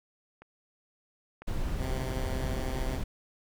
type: clicks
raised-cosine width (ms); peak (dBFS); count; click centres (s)
0.5; -34 / -29 / -29; 3; 0.42 / 1.42 / 1.694
type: noise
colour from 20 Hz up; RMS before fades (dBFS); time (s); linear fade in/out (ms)
brown; -32; 1.47-3.04; 10
type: tone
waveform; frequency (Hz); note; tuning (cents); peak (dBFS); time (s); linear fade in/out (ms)
10% pulse; 130.2; C3; -8; -28; 1.78-3; 50
effects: none